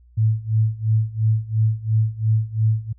sine tone with tremolo, 110 Hz, A2, in tune, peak -13 dBFS, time 0.17-2.93 s, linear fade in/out 10 ms, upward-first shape sine, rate 2.9 Hz, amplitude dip 90%, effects added 60 Hz sine -48 dBFS peak until 2.98 s

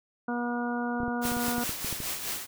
harmonic tone, 240.6 Hz, B3, 45 cents flat, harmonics 1 / 2 / 3 / 4 / 5 / 6, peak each -30 / -37 / -36 / -39 / -42 / -37 dBFS, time 0.28-1.64 s, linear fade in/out 5 ms
clicks, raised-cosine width 3 ms, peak -24 dBFS, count 12, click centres 1.003 / 1.033 / 1.081 / 1.253 / 1.318 / 1.368 / 1.483 / 1.582 / 1.694 / 1.846 / 1.927 / 2.003 s
white noise with tremolo, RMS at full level -32 dBFS, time 1.21-2.47 s, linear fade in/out 50 ms, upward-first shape sine, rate 4.8 Hz, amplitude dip 50%
effects none

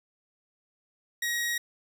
sawtooth tone, 1894 Hz, A#6, 27 cents sharp, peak -24 dBFS, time 1.22-1.58 s, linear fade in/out 5 ms, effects none

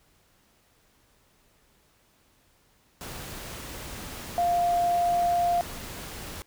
sine tone in noise, 698.5 Hz, F5, in tune, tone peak -21 dBFS, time 4.38-5.61 s, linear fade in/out 0 ms, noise pink, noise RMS -39 dBFS, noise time 3.01-6.42 s, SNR +15 dB, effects pink hiss -64 dBFS RMS until 6.46 s

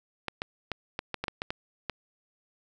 clicks, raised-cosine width 0.3 ms, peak -15 dBFS, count 10, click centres 0.283 / 0.419 / 0.717 / 0.991 / 1.143 / 1.24 / 1.282 / 1.419 / 1.505 / 1.897 s, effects none

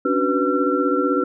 sine tone cluster, 276.4 / 292.3 / 373.6 / 493.2 / 1356 Hz, C#4 / D4 / F#4 / B4 / E6, -5 / -8 / +17 / -2 / +49 cents, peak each -23 dBFS, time 0.05-1.24 s, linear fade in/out 5 ms, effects none

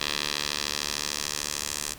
10% pulse tone with band-pass filter sweep, 73.42 Hz, D2, in tune, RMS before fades -31 dBFS, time 0-1.94 s, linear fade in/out 10 ms, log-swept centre 3900 to 7500 Hz, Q 1.5, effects pink hiss -46 dBFS RMS until 1.98 s

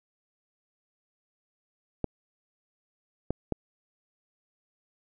clicks, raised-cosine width 2 ms, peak -14 dBFS, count 3, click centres 2.043 / 3.306 / 3.523 s, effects none

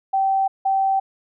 sine tone pair in turn, 775 / 775 Hz, G5 / G5, -20 / -20 cents, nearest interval unison, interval 0 cents, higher neither, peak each -16 dBFS, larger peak neither, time 0.13-0.48 / 0.65-1 s, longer neither, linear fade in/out 10 ms, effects none

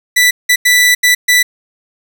sawtooth tone bursts at uneven times, 1975.5 Hz, B6, in tune, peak -3 dBFS, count 5, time 0.16-0.31 / 0.49-0.56 / 0.65-0.95 / 1.03-1.15 / 1.28-1.43 s, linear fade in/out 10 ms, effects none

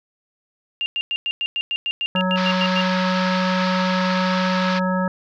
sine tone bursts, 2800 Hz, F7, 4 cents sharp, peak -20 dBFS, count 14, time 0.81-2.81 s, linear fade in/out 0 ms, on 50 ms, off 100 ms
harmonic tone, 185 Hz, F#3, in tune, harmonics 1 / 3 / 5 / 7 / 9, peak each -20 / -25 / -27 / -28 / -30 dBFS, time 2.15-5.08 s, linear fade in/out 2 ms
pink band-pass noise, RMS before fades -28 dBFS, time 2.36-4.8 s, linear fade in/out 20 ms, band 970 to 5100 Hz, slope 48 dB/octave
effects none

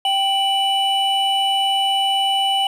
triangle tone pair together, 783.4 / 2968 Hz, G5 / F#7, -1 / +5 cents, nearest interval octave + major seventh, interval 2306 cents, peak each -17 dBFS, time 0.05-2.67 s, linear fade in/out 2 ms, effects none

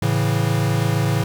square chord, A major, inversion none, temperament equal, 110 / 138.59 / 164.81 Hz, A2 / C#3 / E3, 0 / 0 / 0 cents, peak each -21 / -22 / -24 dBFS, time 0.02-1.24 s, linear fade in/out 5 ms, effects 9-bit

